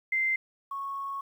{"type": "tone pair in turn", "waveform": "sine", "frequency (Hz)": [2082, 1102.9], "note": ["C7", "C#6"], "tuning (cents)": [-9, -9], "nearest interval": "major seventh", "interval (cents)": 1100, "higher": "first", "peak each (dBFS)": [-24, -32], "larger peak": "first", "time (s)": [[0.12, 0.36], [0.71, 1.21]], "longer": "second", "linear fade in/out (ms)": 5, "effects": ["10-bit"]}